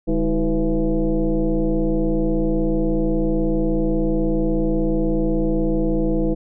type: tone with frequency modulation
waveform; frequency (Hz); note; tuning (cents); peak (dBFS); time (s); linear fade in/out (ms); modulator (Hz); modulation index
sine; 146.83; D3; 0; -16; 0.07-6.35; 20; 175; 2
effects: none